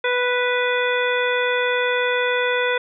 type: harmonic tone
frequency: 493.7 Hz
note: B4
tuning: 1 cent flat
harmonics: 1 / 2 / 3 / 4 / 5 / 7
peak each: -21 / -27 / -24 / -26 / -28 / -30 dBFS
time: 0.04-2.78 s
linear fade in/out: 5 ms
effects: none